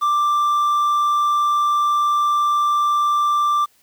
triangle tone with quantisation, 1179 Hz, D6, 6 cents sharp, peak -13 dBFS, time 0.01-3.66 s, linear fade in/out 20 ms, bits 7, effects white hiss -58 dBFS RMS until 3.82 s

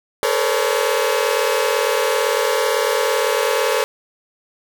sawtooth tone cluster, 429.1 / 466.9 / 515 / 565 Hz, A4 / A#4 / C5 / C#5, -43 / +3 / -28 / +33 cents, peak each -18 dBFS, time 0.23-3.84 s, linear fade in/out 0 ms, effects none

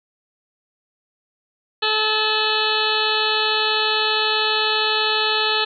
harmonic tone with a mistuned harmonic, 432.3 Hz, A4, 31 cents flat, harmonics 1 / 2 / 3 / 4 / 6 / 7 / 8 / 9 / 10, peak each -26 / -26 / -26 / -26 / -26 / -26 / -26 / -26 / -26 dBFS, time 1.82-5.65 s, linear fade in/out 10 ms, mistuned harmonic 10, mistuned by -27 cents, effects none

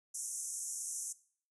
pink band-pass noise, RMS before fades -41 dBFS, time 0.14-1.13 s, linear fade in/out 10 ms, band 5900 to 11000 Hz, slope 96 dB/octave, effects noise-tail reverb RT60 0.5 s tail -19 dB re dry

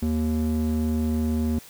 square tone with band-pass filter, 77.78 Hz, D#2, in tune, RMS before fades -24 dBFS, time 0.02-1.59 s, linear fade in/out 5 ms, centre 200 Hz, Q 2, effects white hiss -47 dBFS RMS until 1.69 s

